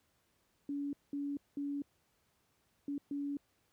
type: tone bursts at uneven times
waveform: sine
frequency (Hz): 284.4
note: C#4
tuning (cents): +45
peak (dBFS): -35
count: 5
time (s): 0.69-0.93 / 1.13-1.37 / 1.57-1.82 / 2.88-2.98 / 3.11-3.37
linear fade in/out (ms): 2
effects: pink hiss -75 dBFS RMS until 3.72 s + high-pass 60 Hz 12 dB/octave